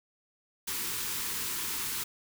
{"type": "band-stop noise", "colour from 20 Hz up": "white", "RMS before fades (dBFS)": -34, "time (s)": [0.67, 2.04], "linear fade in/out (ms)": 10, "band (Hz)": [480, 850], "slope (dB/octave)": 96, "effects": []}